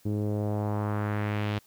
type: tone with low-pass filter sweep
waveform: sawtooth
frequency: 104.4 Hz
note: G#2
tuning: 10 cents sharp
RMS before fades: -29 dBFS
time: 0.05-1.59 s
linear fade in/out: 10 ms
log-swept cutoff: 330 to 3500 Hz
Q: 1.7
effects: white hiss -61 dBFS RMS until 1.66 s